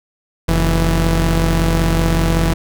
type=tone pair together; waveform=sawtooth; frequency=45.24 / 164.81 Hz; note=F#1 / E3; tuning=-38 / 0 cents; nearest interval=octave + minor seventh; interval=2238 cents; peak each=-11 / -12 dBFS; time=0.48-2.54 s; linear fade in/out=10 ms; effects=none